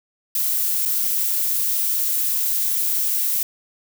violet noise with dropouts, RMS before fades -21 dBFS, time 0.35-3.43 s, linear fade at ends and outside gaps 2 ms, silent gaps 0.853-0.857 s, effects none

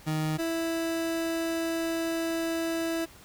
30% pulse tone pair in turn, 155.56 / 329.6 Hz, D#3 / E4, 0 / 0 cents, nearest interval octave + minor second, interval 1300 cents, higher second, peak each -24 / -25 dBFS, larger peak first, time 0.06-0.38 / 0.38-3.06 s, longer second, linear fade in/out 20 ms, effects pink hiss -52 dBFS RMS until 3.24 s

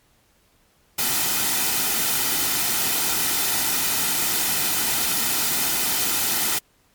white noise with comb filter, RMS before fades -22 dBFS, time 0.98-6.59 s, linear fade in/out 10 ms, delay 1.8 ms, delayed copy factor -0.5, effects pink hiss -61 dBFS RMS until 6.94 s + MP3 96 kbps

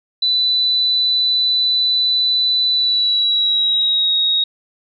sine tone with pitch glide, 3987 to 3772 Hz, B7 to A#7, +16 to +20 cents, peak -13 dBFS, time 0.22-4.44 s, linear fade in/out 5 ms, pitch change -96 cents, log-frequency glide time 2.7-4.14 s, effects none

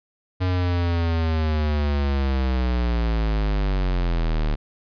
square linear sweep, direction down, 92.5 to 36.71 Hz, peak -20 dBFS, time 0.4-4.56 s, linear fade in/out 20 ms, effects resampled to 11025 Hz

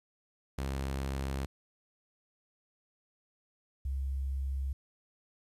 sawtooth / sine tone pair in turn, 67.5 / 67.5 Hz, C#2 / C#2, -45 / -45 cents, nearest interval unison, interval 0 cents, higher neither, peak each -29 / -31 dBFS, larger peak first, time 0.58-1.46 / 3.85-4.73 s, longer neither, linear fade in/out 5 ms, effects resampled to 32000 Hz + 11-bit

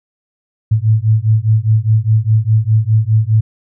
sine beating tone pair, 107.3 / 112.2 Hz, A2 / A2, -43 / +34 cents, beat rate 4.9 Hz, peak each -12 dBFS, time 0.71-3.41 s, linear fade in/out 10 ms, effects none

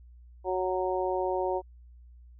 harmonic tone, 185 Hz, F#3, in tune, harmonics 2 / 3 / 4 / 5, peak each -30 / -32 / -33 / -34 dBFS, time 0.44-1.62 s, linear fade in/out 50 ms, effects added 60 Hz sine -49 dBFS peak until 2.39 s

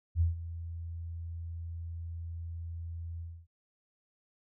sine tone with ADSR envelope, 83.8 Hz, E2, 29 cents sharp, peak -22 dBFS, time 0.15-3.47 s, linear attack 58 ms, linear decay 140 ms, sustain -15 dB, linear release 270 ms, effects none

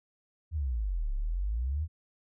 sine exponential two-way sweep, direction down then up, 83.9 to 33.26 to 83.9 Hz, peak -28 dBFS, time 0.51-1.88 s, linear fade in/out 50 ms, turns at 1.13 s, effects none

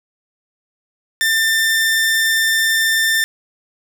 sawtooth tone, 1791 Hz, A6, 30 cents sharp, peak -10 dBFS, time 1.21-3.24 s, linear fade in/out 0 ms, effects none

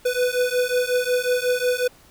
square beating tone pair, 493.9 / 499.4 Hz, B4 / B4, 0 / +19 cents, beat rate 5.5 Hz, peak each -23 dBFS, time 0.05-1.88 s, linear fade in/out 10 ms, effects pink hiss -52 dBFS RMS until 2.1 s

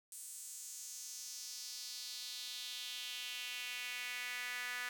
sawtooth tone with high-pass filter sweep, 246.9 Hz, B3, in tune, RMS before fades -45 dBFS, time 0.12-4.89 s, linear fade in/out 2 ms, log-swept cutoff 8600 to 1700 Hz, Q 2.7, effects none

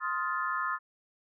sine chord, F dominant seventh, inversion second, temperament just, 1047.7 / 1257.2 / 1396.9 / 1746.1 Hz, C6 / Eb6 / F6 / A6, +2 / +18 / 0 / -14 cents, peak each -34 / -33 / -36 / -36 dBFS, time 0-0.79 s, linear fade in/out 50 ms, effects none

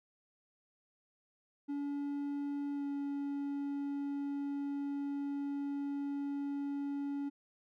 triangle tone with pitch glide, 285 to 282.5 Hz, C#4 to C#4, +48 to +33 cents, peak -33 dBFS, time 1.68-7.3 s, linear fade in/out 20 ms, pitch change -15 cents, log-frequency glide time 2.74-2.84 s, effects none

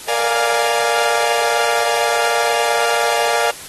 sawtooth chord, Bb dominant seventh, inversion none, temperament equal, 466.2 / 587.3 / 698.5 / 830.6 Hz, Bb4 / D5 / F5 / Ab5, 0 / 0 / 0 / 0 cents, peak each -18 / -19 / -17 / -19 dBFS, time 0.08-3.51 s, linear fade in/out 5 ms, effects white hiss -34 dBFS RMS until 3.68 s + AAC 32 kbps

